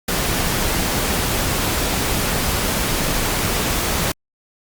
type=noise; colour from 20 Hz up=pink; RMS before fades=-20 dBFS; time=0.08-4.12 s; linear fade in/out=5 ms; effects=Opus 48 kbps